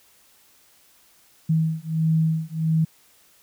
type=beating tone pair; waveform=sine; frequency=159.4 / 160.9 Hz; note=D#3 / E3; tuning=+42 / -42 cents; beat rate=1.5 Hz; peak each=-22 dBFS; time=1.49-2.85 s; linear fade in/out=10 ms; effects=white hiss -57 dBFS RMS until 3.42 s